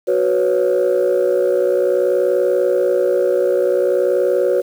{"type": "chord", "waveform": "sine", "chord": "F# suspended fourth", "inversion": "none", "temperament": "equal", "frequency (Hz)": [370, 493.9, 554.4], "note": ["F#4", "B4", "C#5"], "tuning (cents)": [0, 0, 0], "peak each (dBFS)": -16, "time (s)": [0.07, 4.62], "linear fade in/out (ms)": 20, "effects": ["tanh soft clip ceiling -8 dBFS", "7-bit"]}